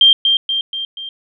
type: tone with echo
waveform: sine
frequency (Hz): 3176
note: G7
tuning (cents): +22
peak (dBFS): -5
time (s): 0.01-0.13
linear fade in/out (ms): 2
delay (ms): 240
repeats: 4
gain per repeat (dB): -5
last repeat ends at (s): 1.09
effects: none